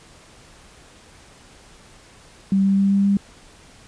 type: tone with pitch steps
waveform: sine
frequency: 194.4 / 195.64 / 196.89 / 198.14 / 199.4 Hz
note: G3 / G3 / G3 / G3 / G3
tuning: -14 / -3 / +8 / +19 / +30 cents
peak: -14 dBFS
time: 2.52-3.17 s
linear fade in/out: 2 ms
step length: 130 ms
effects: pink hiss -48 dBFS RMS until 3.87 s + resampled to 22050 Hz